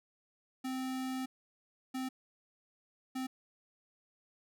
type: tone bursts at uneven times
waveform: square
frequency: 259.9 Hz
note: C4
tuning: 11 cents flat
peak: -36 dBFS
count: 3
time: 0.64-1.26 / 1.94-2.09 / 3.15-3.27 s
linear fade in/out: 10 ms
effects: none